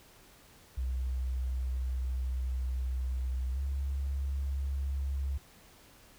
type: tone with pitch glide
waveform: sine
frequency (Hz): 63.6 to 68.56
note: C2 to C#2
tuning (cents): -48 to -18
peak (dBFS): -30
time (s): 0.77-5.38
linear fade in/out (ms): 10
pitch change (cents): +130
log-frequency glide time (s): 3.53-3.59
effects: pink hiss -58 dBFS RMS until 6.18 s